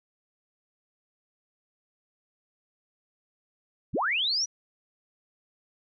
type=linear sweep; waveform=sine; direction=up; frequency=34.11 to 5930 Hz; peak=-24 dBFS; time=3.93-4.46 s; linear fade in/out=20 ms; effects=none